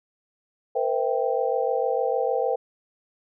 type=chord; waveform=sine; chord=C dominant seventh; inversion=third; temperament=equal with one note detuned; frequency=466.2 / 512.8 / 659.3 / 784 Hz; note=Bb4 / C5 / E5 / G5; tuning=0 / -35 / 0 / 0 cents; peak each=-26 / -25 / -30 / -28 dBFS; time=0.75-2.56 s; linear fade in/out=10 ms; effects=none